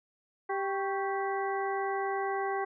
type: harmonic tone with a mistuned harmonic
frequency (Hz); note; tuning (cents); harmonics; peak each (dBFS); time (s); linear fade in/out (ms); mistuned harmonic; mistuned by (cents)
392; G4; 0; 1 / 2 / 3 / 4 / 5; -33 / -33 / -38 / -41 / -41; 0.49-2.65; 10; 3; -93
effects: none